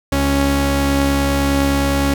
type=tone pair together; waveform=sawtooth; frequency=69.72 / 277.2 Hz; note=C#2 / C#4; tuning=+11 / 0 cents; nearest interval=2 octaves; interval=2389 cents; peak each=-14 / -12 dBFS; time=0.12-2.14 s; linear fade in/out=5 ms; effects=none